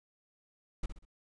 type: noise with echo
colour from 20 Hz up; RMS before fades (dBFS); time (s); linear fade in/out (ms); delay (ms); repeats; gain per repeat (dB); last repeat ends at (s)
brown; -32; 0.83-0.86; 5; 64; 3; -9; 1.052
effects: resampled to 22050 Hz